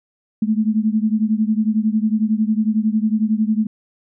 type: beating tone pair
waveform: sine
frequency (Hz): 213 / 224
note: G#3 / A3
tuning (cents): +44 / +31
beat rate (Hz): 11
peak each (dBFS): -17 / -19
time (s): 0.42-3.67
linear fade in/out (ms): 5
effects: none